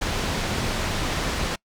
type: low-pass noise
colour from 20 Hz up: pink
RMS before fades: -26 dBFS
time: 0.01-1.56 s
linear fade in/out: 10 ms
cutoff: 6100 Hz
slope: 12 dB/octave
effects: noise-tail reverb RT60 0.1 s tail -25 dB re dry